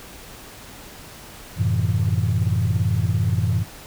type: chord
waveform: sine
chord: F# half-diminished seventh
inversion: none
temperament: equal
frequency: 92.5 / 110 / 130.81 / 164.81 Hz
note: F#2 / A2 / C3 / E3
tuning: 0 / 0 / 0 / 0 cents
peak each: -21 / -20 / -26 / -25 dBFS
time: 1.56-3.65 s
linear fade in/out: 50 ms
effects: tanh soft clip ceiling -11 dBFS + pink hiss -41 dBFS RMS until 3.86 s

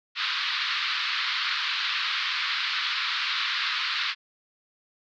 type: band-pass noise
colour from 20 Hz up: white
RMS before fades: -28 dBFS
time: 0.15-4.15 s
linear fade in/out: 50 ms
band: 1100 to 4400 Hz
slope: 48 dB/octave
effects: none

